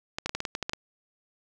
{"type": "clicks", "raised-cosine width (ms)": 0.2, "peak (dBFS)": -13, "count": 10, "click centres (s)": [0.185, 0.26, 0.294, 0.35, 0.404, 0.452, 0.551, 0.627, 0.695, 0.734], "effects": []}